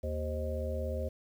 harmonic tone with a mistuned harmonic, 77.78 Hz, D#2, in tune, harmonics 1 / 3 / 5 / 7 / 8, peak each -34 / -43 / -44 / -38 / -41 dBFS, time 0.03-1.09 s, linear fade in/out 10 ms, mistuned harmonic 7, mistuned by -61 cents, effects 10-bit

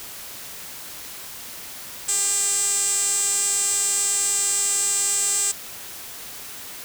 sawtooth tone with band-pass filter, 400.2 Hz, G4, 36 cents sharp, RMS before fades -22 dBFS, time 2.08-5.52 s, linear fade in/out 10 ms, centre 7900 Hz, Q 8.4, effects white hiss -37 dBFS RMS until 6.84 s

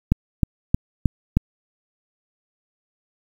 click train, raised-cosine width 5 ms, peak -3 dBFS, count 5, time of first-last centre 0.12-1.37 s, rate 3.2 Hz, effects 7-bit

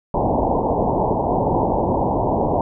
white low-pass noise, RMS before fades -19 dBFS, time 0.14-2.61 s, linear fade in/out 2 ms, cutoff 960 Hz, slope 96 dB/octave, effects none

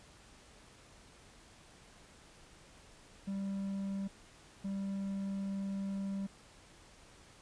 triangle tone bursts at uneven times, 196 Hz, G3, in tune, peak -33 dBFS, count 2, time 3.27-4.08 / 4.64-6.27 s, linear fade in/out 10 ms, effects pink hiss -59 dBFS RMS until 7.41 s + resampled to 22050 Hz

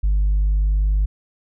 triangle tone with tanh clipping, 50.3 Hz, G1, 45 cents sharp, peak -15 dBFS, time 0.03-1.06 s, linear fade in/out 10 ms, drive 6 dB, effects none

